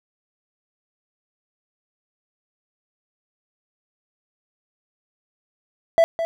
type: tone with echo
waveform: triangle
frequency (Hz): 663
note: E5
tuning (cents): +10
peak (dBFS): -9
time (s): 5.98-6.04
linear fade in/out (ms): 0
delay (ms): 210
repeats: 1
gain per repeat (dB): -10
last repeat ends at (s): 6.25
effects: none